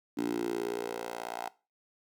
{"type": "tone with high-pass filter sweep", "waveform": "10% pulse", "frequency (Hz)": 58.27, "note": "A#1", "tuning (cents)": 0, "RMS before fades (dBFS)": -35, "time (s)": [0.17, 1.49], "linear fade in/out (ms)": 10, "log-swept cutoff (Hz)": [280, 730], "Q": 4.4, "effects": ["noise-tail reverb RT60 0.3 s tail -20 dB re dry"]}